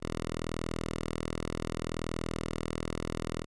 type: tone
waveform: 5% pulse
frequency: 40.66 Hz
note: E1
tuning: 23 cents flat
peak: -22 dBFS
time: 0-3.46 s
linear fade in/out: 50 ms
effects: resampled to 24000 Hz